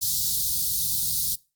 white band-stop noise, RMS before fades -25 dBFS, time 0.01-1.36 s, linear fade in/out 20 ms, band 180 to 3800 Hz, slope 48 dB/octave, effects noise-tail reverb RT60 0.3 s tail -22 dB re dry + Opus 48 kbps

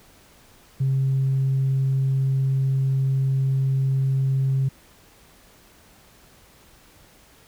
sine tone, 134.2 Hz, C3, 44 cents sharp, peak -17 dBFS, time 0.8-4.69 s, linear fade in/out 10 ms, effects tanh soft clip ceiling -15 dBFS + pink hiss -53 dBFS RMS until 7.47 s

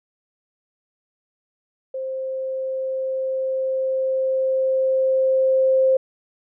sine tone with level ramp, 526 Hz, C5, 9 cents sharp, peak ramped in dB -25 to -13 dBFS, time 1.94-5.97 s, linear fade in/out 5 ms, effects none

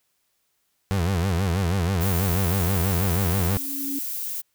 30% pulse tone with vibrato, 90.7 Hz, F#2, 34 cents flat, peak -18 dBFS, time 0.91-3.57 s, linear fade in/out 0 ms, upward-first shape sine, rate 6.2 Hz, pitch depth 170 cents each way
violet noise, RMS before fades -30 dBFS, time 2-4.42 s, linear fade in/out 20 ms
sine tone with exponential growth, 278.7 Hz, C#4, 9 cents sharp, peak -26 dBFS, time 2.7-3.99 s, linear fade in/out 5 ms, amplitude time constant 280 ms
effects white hiss -71 dBFS RMS until 4.54 s

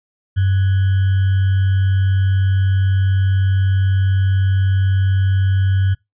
sine tone with sample-and-hold, 96 Hz, G2, 36 cents flat, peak -12 dBFS, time 0.36-5.95 s, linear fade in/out 20 ms, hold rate 1575 Hz, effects noise-tail reverb RT60 0.2 s tail -25 dB re dry + resampled to 8000 Hz

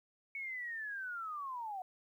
sine linear sweep, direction down, 2230 to 724 Hz, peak -39 dBFS, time 0.35-1.82 s, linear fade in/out 2 ms, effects 12-bit

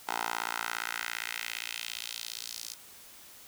10% pulse tone with high-pass filter sweep, 57.4 Hz, A#1, 26 cents flat, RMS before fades -37 dBFS, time 0.07-2.75 s, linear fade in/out 20 ms, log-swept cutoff 840 to 5400 Hz, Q 1.7, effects white hiss -52 dBFS RMS until 3.47 s

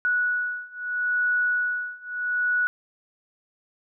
sine beating tone pair, 1469 / 1469.77 Hz, F#6 / F#6, -13 / -12 cents, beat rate 0.77 Hz, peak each -26 / -25 dBFS, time 0.05-2.67 s, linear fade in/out 0 ms, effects none

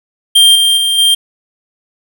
square tone with level steps, 3181 Hz, G7, 25 cents sharp, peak -4 / -8 / -11 / -7 dBFS, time 0.35-1.15 s, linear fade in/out 10 ms, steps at 0.55 / 0.77 / 0.98 s, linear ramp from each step 5 ms, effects none

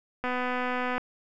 click train, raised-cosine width 0.5 ms, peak -16 dBFS, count 186, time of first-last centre 0.24-0.98 s, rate 250 Hz, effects none

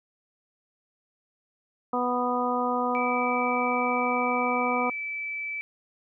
harmonic tone, 246.9 Hz, B3, in tune, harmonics 1 / 2 / 3 / 4 / 5, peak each -30 / -30 / -30 / -30 / -30 dBFS, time 1.93-4.9 s, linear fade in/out 5 ms
sine tone, 2312 Hz, D7, 28 cents flat, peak -30 dBFS, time 2.95-5.61 s, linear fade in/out 0 ms
effects none

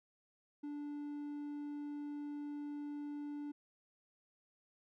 triangle tone, 291.9 Hz, D4, 10 cents flat, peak -39 dBFS, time 0.63-3.52 s, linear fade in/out 10 ms, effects none

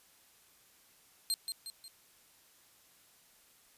25% pulse tone with echo, 4186 Hz, C8, in tune, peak -25 dBFS, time 1.3-1.34 s, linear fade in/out 0 ms, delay 180 ms, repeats 3, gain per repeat -6 dB, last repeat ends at 1.88 s, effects white hiss -64 dBFS RMS until 3.77 s + resampled to 32000 Hz

